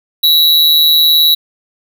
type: tone with amplitude modulation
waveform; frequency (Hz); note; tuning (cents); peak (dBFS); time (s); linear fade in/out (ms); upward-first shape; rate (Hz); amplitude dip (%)
square; 3900; B7; -23; -4; 0.23-1.35; 10; sine; 159; 65
effects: none